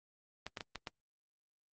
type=clicks; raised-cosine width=0.2 ms; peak=-22 dBFS; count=5; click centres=0.466 / 0.572 / 0.608 / 0.757 / 0.872 s; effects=low-pass 6000 Hz 12 dB/octave + Opus 24 kbps